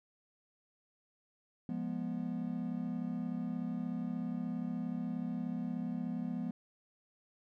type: chord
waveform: triangle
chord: F diminished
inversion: none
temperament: equal with one note detuned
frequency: 174.61 / 207.7 / 244.5 Hz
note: F3 / Ab3 / Cb4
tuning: 0 / 0 / -17 cents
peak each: -38 / -39 / -36 dBFS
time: 1.69-6.51 s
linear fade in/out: 2 ms
effects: none